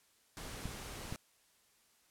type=noise; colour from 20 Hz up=pink; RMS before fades=-46 dBFS; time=0.37-1.16 s; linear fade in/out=0 ms
type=clicks; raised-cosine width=5 ms; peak=-28 dBFS; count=2; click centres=0.656 / 1.125 s
effects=white hiss -70 dBFS RMS until 2.1 s + low-pass 12000 Hz 12 dB/octave